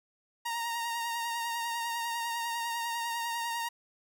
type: tone with vibrato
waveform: sawtooth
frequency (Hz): 932.3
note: A#5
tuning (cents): 0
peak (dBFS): -28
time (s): 0.45-3.69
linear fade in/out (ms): 10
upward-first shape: triangle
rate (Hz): 10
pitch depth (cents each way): 33
effects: none